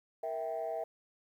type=chord; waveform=sine; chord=E diminished; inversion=second; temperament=equal with one note detuned; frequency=466.2 / 652.8 / 784 Hz; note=Bb4 / E5 / G5; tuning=0 / -17 / 0 cents; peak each=-40 / -35 / -40 dBFS; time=0.23-0.84 s; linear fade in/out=5 ms; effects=tanh soft clip ceiling -28 dBFS + 11-bit